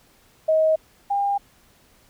sine tone pair in turn, 632 / 802.7 Hz, D#5 / G5, +27 / +41 cents, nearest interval major third, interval 414 cents, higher second, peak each -15 / -19 dBFS, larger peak first, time 0.48-0.76 / 1.1-1.38 s, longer neither, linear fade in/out 10 ms, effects pink hiss -57 dBFS RMS until 2.09 s

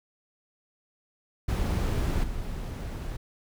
brown noise with level steps, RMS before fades -26 / -34 dBFS, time 1.48-3.17 s, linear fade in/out 10 ms, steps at 2.23 s, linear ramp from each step 10 ms, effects none

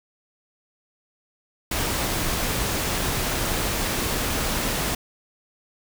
pink noise, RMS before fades -25 dBFS, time 1.71-4.95 s, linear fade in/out 5 ms, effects none

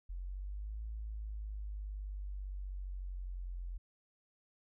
sine exponential two-way sweep, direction up then down, 43.65 to 54.5 to 43.65 Hz, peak -39 dBFS, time 0.09-3.78 s, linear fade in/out 10 ms, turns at 0.83 s, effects none

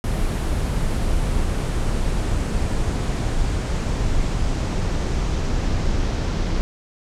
brown noise with low-pass filter sweep, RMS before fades -21 dBFS, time 0.04-6.61 s, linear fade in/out 0 ms, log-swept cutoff 11000 to 5900 Hz, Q 1.5, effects none

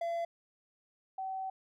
triangle / sine tone pair in turn, 678 / 763.2 Hz, E5 / G5, +49 / -47 cents, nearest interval major second, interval 204 cents, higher second, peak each -30 / -35 dBFS, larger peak first, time 0.01-0.25 / 1.18-1.5 s, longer second, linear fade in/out 5 ms, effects none

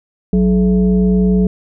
sine tone with frequency modulation, 185.6 Hz, F#3, 6 cents sharp, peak -9 dBFS, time 0.33-1.47 s, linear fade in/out 2 ms, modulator 241 Hz, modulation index 0.72, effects none

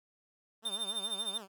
10% pulse tone with vibrato, 210 Hz, G#3, 19 cents sharp, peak -37 dBFS, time 0.62-1.48 s, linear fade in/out 50 ms, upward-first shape sine, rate 6.9 Hz, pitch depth 170 cents each way
square tone with tremolo, 3600 Hz, A7, 39 cents sharp, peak -31 dBFS, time 0.65-1.38 s, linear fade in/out 5 ms, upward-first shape triangle, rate 13 Hz, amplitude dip 90%
effects none

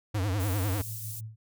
square tone with vibrato, 98 Hz, G2, in tune, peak -27 dBFS, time 0.14-0.82 s, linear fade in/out 10 ms, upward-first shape triangle, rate 10 Hz, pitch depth 200 cents each way
white high-pass noise, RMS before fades -40 dBFS, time 0.39-1.21 s, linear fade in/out 20 ms, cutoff 7900 Hz, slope 12 dB/octave
sine tone with tremolo, 110 Hz, A2, in tune, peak -35 dBFS, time 0.72-1.36 s, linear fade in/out 50 ms, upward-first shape sine, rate 6.3 Hz, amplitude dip 60%
effects none

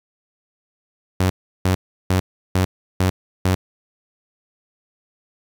sawtooth tone bursts, 92.5 Hz, F#2, in tune, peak -11 dBFS, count 6, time 1.2-3.55 s, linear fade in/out 5 ms, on 100 ms, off 350 ms, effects 8-bit

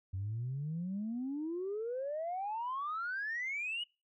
sine exponential sweep, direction up, 91.6 to 2960 Hz, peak -34 dBFS, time 0.13-3.84 s, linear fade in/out 10 ms, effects noise-tail reverb RT60 0.3 s tail -26 dB re dry + tanh soft clip ceiling -31 dBFS

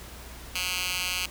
10% pulse tone with high-pass filter, 181.7 Hz, F#3, 31 cents flat, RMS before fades -30 dBFS, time 0.55-1.26 s, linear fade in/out 5 ms, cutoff 2600 Hz, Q 1.4, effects added 60 Hz sine -45 dBFS peak until 1.3 s + pink hiss -45 dBFS RMS until 1.3 s

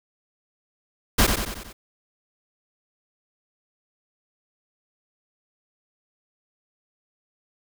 pink noise with echo, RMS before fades -17 dBFS, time 1.18-1.27 s, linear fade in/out 10 ms, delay 92 ms, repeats 5, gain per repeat -5 dB, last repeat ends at 1.73 s, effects none

